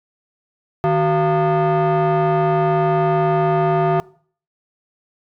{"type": "tone with frequency modulation", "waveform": "sine", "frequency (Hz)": 155.56, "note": "D#3", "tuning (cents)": 0, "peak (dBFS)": -11, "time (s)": [0.84, 4], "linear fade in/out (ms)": 0, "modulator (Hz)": 533, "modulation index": 1.5, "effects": ["noise-tail reverb RT60 0.5 s tail -24 dB re dry", "tanh soft clip ceiling -13 dBFS"]}